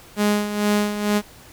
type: tone with tremolo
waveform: sawtooth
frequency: 207.7 Hz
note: G#3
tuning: in tune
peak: -12 dBFS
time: 0.16-1.22 s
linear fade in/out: 50 ms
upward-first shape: sine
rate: 2.2 Hz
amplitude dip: 65%
effects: pink hiss -46 dBFS RMS until 1.52 s